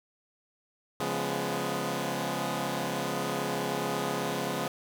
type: chord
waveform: 10% pulse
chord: C# dominant seventh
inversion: none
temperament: equal with one note detuned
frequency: 138.59 / 174.61 / 207.7 / 249.5 Hz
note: C#3 / E#3 / G#3 / B3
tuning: 0 / 0 / 0 / +18 cents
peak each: -27 dBFS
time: 1-4.68 s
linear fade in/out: 2 ms
effects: none